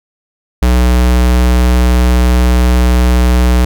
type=tone; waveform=square; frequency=61.5 Hz; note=B1; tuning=7 cents flat; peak=-7 dBFS; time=0.62-3.65 s; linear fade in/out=5 ms; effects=none